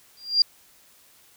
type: tone with exponential growth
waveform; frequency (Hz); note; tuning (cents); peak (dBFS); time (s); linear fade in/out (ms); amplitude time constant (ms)
sine; 4779; D8; +29; -11; 0.17-0.42; 2; 53
effects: white hiss -56 dBFS RMS until 1.36 s